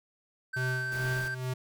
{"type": "tone with pitch glide", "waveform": "triangle", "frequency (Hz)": [1543, 1565.4], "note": ["G6", "G6"], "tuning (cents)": [-28, -3], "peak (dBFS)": -30, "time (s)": [0.53, 1.35], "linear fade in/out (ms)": 10, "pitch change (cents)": 25, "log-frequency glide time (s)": [0.78, 1.16]}
{"type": "tone with tremolo", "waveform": "square", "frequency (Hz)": 128, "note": "C3", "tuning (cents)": -38, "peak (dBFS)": -30, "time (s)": [0.56, 1.54], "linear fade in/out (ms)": 10, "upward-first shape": "sine", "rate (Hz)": 2.3, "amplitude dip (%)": 65}
{"type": "noise", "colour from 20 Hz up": "pink", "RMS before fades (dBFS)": -44, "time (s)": [0.92, 1.28], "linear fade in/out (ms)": 0}
{"effects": []}